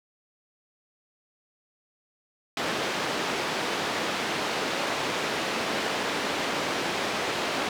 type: band-pass noise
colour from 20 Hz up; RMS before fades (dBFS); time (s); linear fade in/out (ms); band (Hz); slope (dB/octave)
pink; -29; 2.57-7.69; 2; 290 to 4300; 12
effects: none